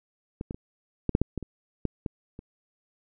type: clicks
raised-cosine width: 3 ms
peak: -19 / -20 / -26 / -11 / -7 / -9 / -17 / -24 / -13 / -17 / -27 dBFS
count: 11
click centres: 0.411 / 0.509 / 0.545 / 1.093 / 1.151 / 1.216 / 1.377 / 1.427 / 1.853 / 2.062 / 2.391 s
effects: none